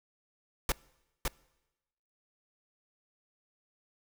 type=noise with echo; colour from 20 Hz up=pink; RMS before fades=-28 dBFS; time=0.69-0.72 s; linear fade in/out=2 ms; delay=560 ms; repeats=1; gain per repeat=-3 dB; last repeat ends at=1.28 s; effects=noise-tail reverb RT60 1.0 s tail -24 dB re dry